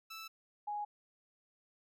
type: tone pair in turn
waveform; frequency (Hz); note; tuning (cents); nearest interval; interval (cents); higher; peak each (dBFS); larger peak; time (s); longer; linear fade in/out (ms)
15% pulse / sine; 1318.5 / 830.6; E6 / G#5; 0 / 0; minor sixth; 800; first; -39 / -36; second; 0.1-0.28 / 0.67-0.85; neither; 10
effects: none